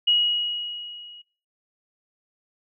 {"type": "tone with level ramp", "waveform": "sine", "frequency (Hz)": 2900, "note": "F#7", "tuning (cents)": -35, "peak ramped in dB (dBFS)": [-15, -43], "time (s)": [0.07, 1.22], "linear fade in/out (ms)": 10, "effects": ["noise-tail reverb RT60 0.4 s tail -23 dB re dry"]}